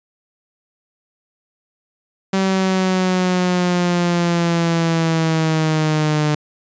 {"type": "linear sweep", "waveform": "sawtooth", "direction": "down", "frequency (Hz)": [192.5, 150], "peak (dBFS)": -11, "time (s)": [2.33, 6.35], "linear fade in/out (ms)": 5, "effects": ["resampled to 16000 Hz"]}